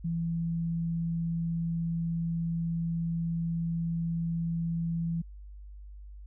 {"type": "tone", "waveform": "sine", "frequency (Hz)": 166.7, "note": "E3", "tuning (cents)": 20, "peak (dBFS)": -28, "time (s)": [0.04, 5.22], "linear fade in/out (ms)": 10, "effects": ["added 50 Hz sine -43 dBFS peak until 6.26 s"]}